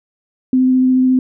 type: tone with vibrato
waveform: sine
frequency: 257 Hz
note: C4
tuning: 31 cents flat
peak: -9 dBFS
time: 0.53-1.19 s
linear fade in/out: 2 ms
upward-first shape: sine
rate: 14 Hz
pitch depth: 9 cents each way
effects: none